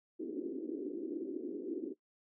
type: band-pass noise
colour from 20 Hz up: pink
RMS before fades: -40 dBFS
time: 0.19-1.94 s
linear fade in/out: 20 ms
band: 280 to 390 Hz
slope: 48 dB/octave
effects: noise-tail reverb RT60 0.1 s tail -19 dB re dry